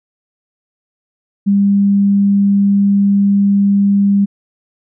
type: tone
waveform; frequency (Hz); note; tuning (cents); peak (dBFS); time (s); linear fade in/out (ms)
sine; 199.9; G3; +34; -8; 1.46-4.26; 20
effects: none